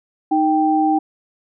sine tone pair together, 311.1 / 783.9 Hz, D#4 / G5, 0 / 0 cents, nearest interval octave + major third, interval 1600 cents, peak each -16 dBFS, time 0.31-0.99 s, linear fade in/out 10 ms, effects none

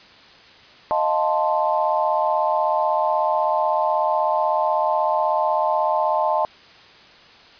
sine chord, F dominant seventh, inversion third, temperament equal, 622.3 / 698.5 / 880 / 1046.5 Hz, Eb5 / F5 / A5 / C6, 0 / 0 / 0 / 0 cents, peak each -22 / -25 / -21 / -25 dBFS, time 0.91-6.45 s, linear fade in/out 0 ms, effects white hiss -47 dBFS RMS until 7.59 s + resampled to 11025 Hz

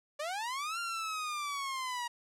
sawtooth linear two-way sweep, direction up then down, 569 to 1396.9 to 946 Hz, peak -31 dBFS, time 0.19-2.08 s, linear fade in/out 10 ms, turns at 0.79 s, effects low-pass 10000 Hz 12 dB/octave

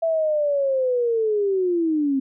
sine linear sweep, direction down, 665 to 263.1 Hz, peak -18 dBFS, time 0.02-2.2 s, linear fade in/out 10 ms, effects none

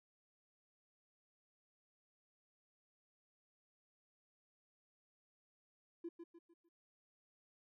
triangle tone with echo, 338.6 Hz, E4, 46 cents sharp, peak -38 dBFS, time 6.04-6.09 s, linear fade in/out 10 ms, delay 150 ms, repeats 4, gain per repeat -8 dB, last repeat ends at 6.69 s, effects tanh soft clip ceiling -40 dBFS

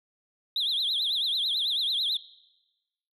sine tone with vibrato, 3629 Hz, A#7, 47 cents flat, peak -23 dBFS, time 0.56-2.17 s, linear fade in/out 2 ms, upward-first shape triangle, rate 9.1 Hz, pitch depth 240 cents each way, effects noise-tail reverb RT60 1.0 s tail -19 dB re dry + tanh soft clip ceiling -22 dBFS

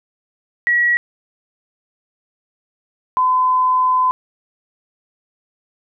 sine tone pair in turn, 1920 / 1017.1 Hz, B6 / C6, -49 / -49 cents, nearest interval major seventh, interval 1100 cents, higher first, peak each -12 dBFS, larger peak neither, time 0.67-0.97 / 3.17-4.11 s, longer second, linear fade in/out 0 ms, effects none

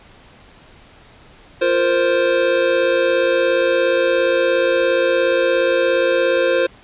square chord, F suspended fourth, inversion none, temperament equal, 349.2 / 466.2 / 523.3 Hz, F4 / Bb4 / C5, 0 / 0 / 0 cents, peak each -22 / -22 / -16 dBFS, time 1.61-6.67 s, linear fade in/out 10 ms, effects pink hiss -46 dBFS RMS until 6.83 s + resampled to 8000 Hz

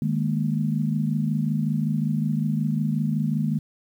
sine chord, D# suspended fourth, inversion none, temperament equal with one note detuned, 153.69 / 207.7 / 233.1 Hz, D#3 / G#3 / A#3, -21 / 0 / 0 cents, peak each -24 / -26 / -27 dBFS, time 0.02-3.59 s, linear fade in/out 2 ms, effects 9-bit

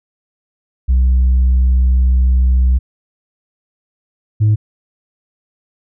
sine tone pair in turn, 63.3 / 106.66 Hz, B1 / G#2, +43 / +47 cents, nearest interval major sixth, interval 904 cents, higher second, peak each -6 dBFS, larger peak neither, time 0.88-2.79 / 4.4-4.56 s, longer first, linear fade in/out 20 ms, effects tanh soft clip ceiling -7 dBFS

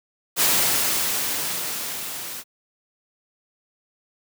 white noise with level ramp, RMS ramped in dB -18 to -34 dBFS, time 0.36-2.44 s, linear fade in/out 50 ms, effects high-pass 100 Hz 12 dB/octave

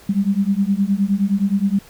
sine beating tone pair, 193.6 / 203.2 Hz, G3 / G#3, -21 / -38 cents, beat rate 9.6 Hz, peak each -18 dBFS, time 0.09-1.79 s, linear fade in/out 5 ms, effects pink hiss -46 dBFS RMS until 1.89 s

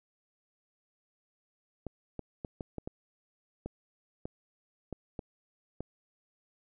clicks, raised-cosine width 2 ms, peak -24 dBFS, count 11, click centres 1.867 / 2.193 / 2.448 / 2.608 / 2.783 / 2.875 / 3.66 / 4.255 / 4.927 / 5.192 / 5.806 s, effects none

